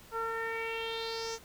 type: tone with low-pass filter sweep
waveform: sawtooth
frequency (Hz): 453.8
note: A#4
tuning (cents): -47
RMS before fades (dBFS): -36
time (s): 0.11-1.39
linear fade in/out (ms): 50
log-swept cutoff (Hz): 1200 to 6400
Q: 4.8
effects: pink hiss -55 dBFS RMS until 1.44 s